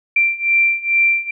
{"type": "beating tone pair", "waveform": "sine", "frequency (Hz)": [2356, 2358.3], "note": ["D7", "D7"], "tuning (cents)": [5, 7], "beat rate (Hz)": 2.3, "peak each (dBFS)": [-17, -15], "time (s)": [0.16, 1.31], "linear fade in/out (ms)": 5, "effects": []}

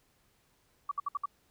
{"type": "tone bursts", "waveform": "sine", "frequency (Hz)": 1147, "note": "D6", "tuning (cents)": -41, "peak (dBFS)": -29, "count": 5, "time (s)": [0.89, 1.258], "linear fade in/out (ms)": 5, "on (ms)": 24, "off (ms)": 62, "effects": ["pink hiss -70 dBFS RMS until 1.5 s"]}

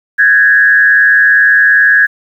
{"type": "tone with frequency modulation", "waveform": "sine", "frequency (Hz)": 1661.2, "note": "G#6", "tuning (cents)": 0, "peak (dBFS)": -4, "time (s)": [0.18, 2.07], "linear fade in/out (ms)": 20, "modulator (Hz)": 130, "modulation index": 0.72, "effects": ["7-bit"]}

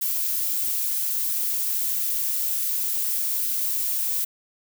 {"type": "noise", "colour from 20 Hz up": "violet", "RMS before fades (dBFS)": -25, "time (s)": [0.01, 4.25], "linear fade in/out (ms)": 10, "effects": []}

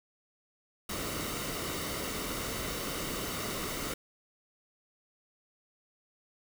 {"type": "noise with comb filter", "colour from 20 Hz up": "pink", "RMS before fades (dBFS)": -36, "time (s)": [0.89, 3.94], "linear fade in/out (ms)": 5, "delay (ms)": 1.2, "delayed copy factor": -0.5, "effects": []}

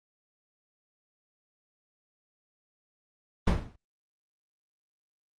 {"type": "noise with exponential decay", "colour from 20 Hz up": "brown", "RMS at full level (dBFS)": -18, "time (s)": [3.47, 3.76], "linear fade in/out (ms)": 5, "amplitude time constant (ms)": 62, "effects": ["low-pass 6000 Hz 12 dB/octave", "Opus 32 kbps"]}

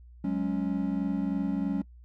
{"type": "chord", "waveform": "triangle", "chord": "F# suspended second", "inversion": "none", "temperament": "just", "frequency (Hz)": [185, 208.1, 277.5], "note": ["F#3", "G#3", "C#4"], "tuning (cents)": [0, 4, 2], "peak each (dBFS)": [-29, -30, -28], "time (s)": [0.24, 1.82], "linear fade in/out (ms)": 5, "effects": ["noise-tail reverb RT60 0.1 s tail -22 dB re dry", "added 60 Hz sine -48 dBFS peak until 2.04 s"]}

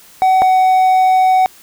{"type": "tone pair in turn", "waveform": "triangle", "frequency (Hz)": [753, 748.9], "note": ["F#5", "F#5"], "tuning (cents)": [30, 21], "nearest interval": "unison", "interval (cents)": 9, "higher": "first", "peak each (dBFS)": -6, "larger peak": "neither", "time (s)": [[0.22, 0.42], [0.42, 1.46]], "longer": "second", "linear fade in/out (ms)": 0, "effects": ["white hiss -43 dBFS RMS until 1.62 s"]}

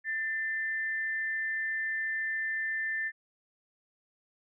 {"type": "tone pair together", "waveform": "sine", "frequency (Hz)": [1783, 2056], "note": ["A6", "C7"], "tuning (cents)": [22, -31], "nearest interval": "major second", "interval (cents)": 247, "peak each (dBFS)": [-30, -40], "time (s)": [0.04, 3.12], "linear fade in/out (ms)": 50, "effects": []}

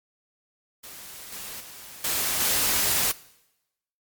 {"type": "noise with level steps", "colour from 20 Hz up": "white", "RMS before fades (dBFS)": [-42, -37, -43, -26, -23], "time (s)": [0.83, 3.12], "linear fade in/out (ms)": 10, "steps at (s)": [1.32, 1.6, 2.04, 2.4], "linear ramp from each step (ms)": 5, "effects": ["noise-tail reverb RT60 0.9 s tail -20 dB re dry", "MP3 96 kbps"]}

